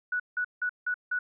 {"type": "tone bursts", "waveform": "sine", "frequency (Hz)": 1473, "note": "F#6", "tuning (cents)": -8, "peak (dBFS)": -26, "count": 5, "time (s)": [0.12, 1.19], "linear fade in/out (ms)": 5, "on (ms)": 78, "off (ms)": 170, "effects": []}